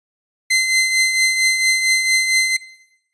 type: tone with tremolo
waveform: sawtooth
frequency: 2064 Hz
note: C7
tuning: 24 cents flat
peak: -8 dBFS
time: 0.5-2.57 s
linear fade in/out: 10 ms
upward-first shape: triangle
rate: 4.4 Hz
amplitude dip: 60%
effects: noise-tail reverb RT60 0.9 s tail -18 dB re dry + resampled to 22050 Hz